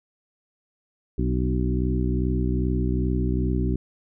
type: harmonic tone with a mistuned harmonic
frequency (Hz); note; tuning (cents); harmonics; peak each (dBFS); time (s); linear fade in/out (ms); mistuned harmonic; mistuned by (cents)
62.5; B1; +21; 1 / 2 / 3 / 4 / 5 / 6; -24 / -27 / -29 / -30 / -31 / -32; 1.18-3.76; 5; 5; -26
effects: none